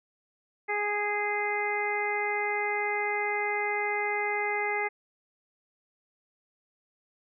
harmonic tone, 414.2 Hz, G#4, 5 cents flat, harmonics 1 / 2 / 3 / 4 / 5 / 6, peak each -33 / -32 / -40 / -38 / -30 / -42 dBFS, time 0.68-4.89 s, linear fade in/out 20 ms, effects none

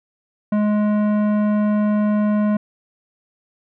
sine tone with tanh clipping, 209.7 Hz, G#3, 17 cents sharp, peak -17 dBFS, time 0.52-2.57 s, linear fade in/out 5 ms, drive 14 dB, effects none

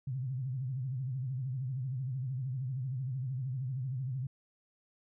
sine tone with vibrato, 129.7 Hz, C3, 15 cents flat, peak -33 dBFS, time 0.07-4.27 s, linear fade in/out 5 ms, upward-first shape sine, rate 13 Hz, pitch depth 120 cents each way, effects none

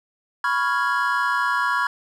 triangle chord, C# dominant seventh, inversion third, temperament equal, 987.8 / 1108.7 / 1396.9 / 1661.2 Hz, B5 / C#6 / E#6 / G#6, 0 / 0 / 0 / 0 cents, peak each -23 dBFS, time 0.44-1.87 s, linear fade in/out 2 ms, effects none

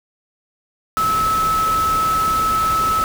sine tone in noise, 1300 Hz, E6, 24 cents flat, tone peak -15 dBFS, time 0.97-3.04 s, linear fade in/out 0 ms, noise pink, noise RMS -27 dBFS, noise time 0.97-3.04 s, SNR +9 dB, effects none

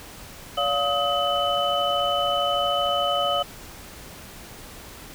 sine tone cluster, 572 / 705 / 1266 / 3013 Hz, D5 / F5 / D#6 / F#7, -46 / +16 / +30 / +31 cents, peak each -26 dBFS, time 0.57-3.43 s, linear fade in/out 10 ms, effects pink hiss -42 dBFS RMS until 5.14 s

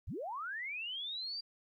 sine linear sweep, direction up, 36.58 to 4766 Hz, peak -38 dBFS, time 0.07-1.41 s, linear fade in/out 10 ms, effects 13-bit

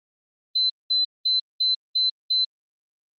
sine tone bursts, 4049 Hz, B7, 42 cents sharp, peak -18 dBFS, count 6, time 0.55-2.45 s, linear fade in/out 10 ms, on 150 ms, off 200 ms, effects Opus 32 kbps

